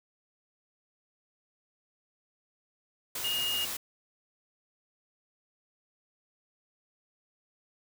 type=tone in noise; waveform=sine; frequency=2853 Hz; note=F7; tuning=36 cents sharp; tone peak=-29 dBFS; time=3.24-3.65 s; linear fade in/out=5 ms; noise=white; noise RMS=-36 dBFS; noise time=3.15-3.77 s; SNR=+4 dB; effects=none